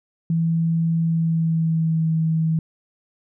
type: tone with pitch glide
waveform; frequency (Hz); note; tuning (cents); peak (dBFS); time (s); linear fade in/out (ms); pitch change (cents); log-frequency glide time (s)
sine; 164.81 to 160.77; E3 to E3; 0 to -43; -17; 0.3-2.59; 2; -43; 1-2.11
effects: none